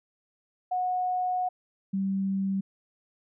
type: tone pair in turn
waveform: sine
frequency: 731 / 193.96 Hz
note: F#5 / G3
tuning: -21 / -18 cents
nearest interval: octave + major seventh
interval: 2297 cents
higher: first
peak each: -25 dBFS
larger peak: neither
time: 0.71-1.49 / 1.93-2.61 s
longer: first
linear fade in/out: 10 ms
effects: none